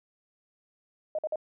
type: tone bursts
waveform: sine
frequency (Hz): 620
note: D#5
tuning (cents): -6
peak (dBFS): -27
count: 3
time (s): 1.15-1.358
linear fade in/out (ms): 2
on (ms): 36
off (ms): 50
effects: none